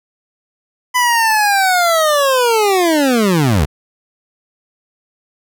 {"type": "linear sweep", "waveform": "25% pulse", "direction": "down", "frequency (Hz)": [1005, 63.3], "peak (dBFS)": -7, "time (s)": [0.94, 3.66], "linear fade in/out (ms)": 20, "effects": []}